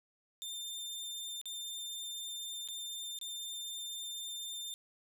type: tone with dropouts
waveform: sawtooth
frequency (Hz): 3596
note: A7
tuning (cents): +37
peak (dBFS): -37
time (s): 0.42-4.74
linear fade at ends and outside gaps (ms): 0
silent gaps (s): 1.414-1.456 / 2.676-2.686 / 3.188-3.213
effects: none